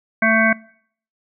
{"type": "harmonic tone", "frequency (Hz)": 222.3, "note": "A3", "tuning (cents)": 18, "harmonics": [1, 3, 5, 7, 9, 10], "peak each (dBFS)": [-19, -20, -24, -17, -22, -21], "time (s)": [0.22, 0.53], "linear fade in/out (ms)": 5, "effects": ["noise-tail reverb RT60 0.6 s tail -23 dB re dry"]}